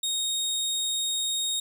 25% pulse tone, 3729 Hz, A#7, in tune, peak -22 dBFS, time 0.03-1.6 s, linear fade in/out 5 ms, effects none

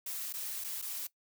blue noise with dropouts, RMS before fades -39 dBFS, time 0.06-1.07 s, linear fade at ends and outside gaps 5 ms, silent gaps 0.327-0.337 / 0.64-0.644 / 0.817-0.823 s, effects noise-tail reverb RT60 0.1 s tail -19 dB re dry

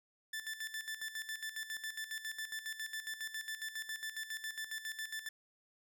sawtooth tone with tremolo, 1760 Hz, A6, in tune, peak -35 dBFS, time 0.33-5.29 s, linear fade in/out 5 ms, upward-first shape square, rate 7.3 Hz, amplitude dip 70%, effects none

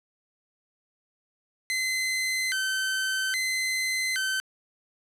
sawtooth tone with vibrato, 1776 Hz, A6, 16 cents sharp, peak -22 dBFS, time 1.7-4.4 s, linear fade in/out 0 ms, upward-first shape square, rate 0.61 Hz, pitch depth 250 cents each way, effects low-pass 12000 Hz 12 dB/octave

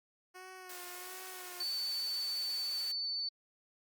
10% pulse tone with vibrato, 365.6 Hz, F#4, 21 cents flat, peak -40 dBFS, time 0.34-1.64 s, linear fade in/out 20 ms, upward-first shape sine, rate 1.4 Hz, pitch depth 39 cents each way
white high-pass noise, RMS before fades -48 dBFS, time 0.69-2.92 s, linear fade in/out 5 ms, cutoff 420 Hz, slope 12 dB/octave
sine tone, 4507 Hz, C#8, 28 cents sharp, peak -34 dBFS, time 1.6-3.29 s, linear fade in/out 5 ms
effects Opus 48 kbps

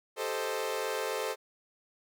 sawtooth chord, A half-diminished seventh, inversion third, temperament equal, 392 / 440 / 523.3 / 622.3 Hz, G4 / A4 / C5 / Eb5, 0 / 0 / 0 / 0 cents, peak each -36 / -31 / -32 / -36 dBFS, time 0.16-1.36 s, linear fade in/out 50 ms, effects none

